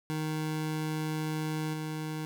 25% pulse tone with level steps, 155.56 Hz, D#3, in tune, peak -27 / -30 dBFS, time 0.1-2.25 s, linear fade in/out 0 ms, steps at 1.73 s, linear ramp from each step 10 ms, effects none

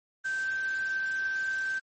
sine tone in noise, 1556 Hz, G6, 13 cents flat, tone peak -28 dBFS, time 0.24-1.8 s, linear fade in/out 20 ms, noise white, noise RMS -45 dBFS, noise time 0.24-1.8 s, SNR +14 dB, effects MP3 32 kbps

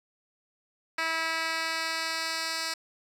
10% pulse tone with band-pass filter sweep, 324.9 Hz, E4, 25 cents flat, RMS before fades -31 dBFS, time 0.98-2.74 s, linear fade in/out 5 ms, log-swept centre 2600 to 4900 Hz, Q 1.1, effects 9-bit

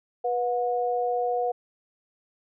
sine tone pair together, 489.6 / 724 Hz, B4 / F#5, -15 / -38 cents, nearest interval perfect fifth, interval 677 cents, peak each -26 dBFS, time 0.24-1.52 s, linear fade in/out 10 ms, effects none

